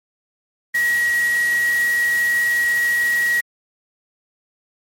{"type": "tone in noise", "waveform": "sine", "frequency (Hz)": 1907, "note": "A#6", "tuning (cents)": 39, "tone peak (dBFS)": -15, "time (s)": [0.74, 3.41], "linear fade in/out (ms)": 10, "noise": "white", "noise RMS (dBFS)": -31, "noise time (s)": [0.74, 3.41], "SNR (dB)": 13, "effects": ["MP3 64 kbps"]}